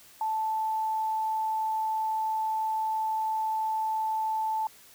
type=tone; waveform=sine; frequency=877 Hz; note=A5; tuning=6 cents flat; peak=-26 dBFS; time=0.21-4.67 s; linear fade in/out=2 ms; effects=white hiss -54 dBFS RMS until 4.94 s